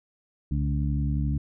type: harmonic tone with a mistuned harmonic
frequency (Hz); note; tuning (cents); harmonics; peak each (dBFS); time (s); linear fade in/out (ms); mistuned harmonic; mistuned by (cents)
71.3; C#2; +49; 1 / 2 / 3 / 4; -26 / -27 / -33 / -35; 0.51-1.38; 5; 1; -73
effects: none